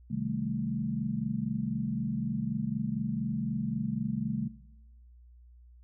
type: chord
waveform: sine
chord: A half-diminished seventh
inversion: first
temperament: equal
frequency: 130.81 / 155.56 / 196 / 220 Hz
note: C3 / Eb3 / G3 / A3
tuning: 0 / 0 / 0 / 0 cents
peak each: -36 / -37 / -36 / -34 dBFS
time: 0.1-4.48 s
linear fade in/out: 10 ms
effects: noise-tail reverb RT60 1.0 s tail -19 dB re dry + added 60 Hz sine -52 dBFS peak until 5.83 s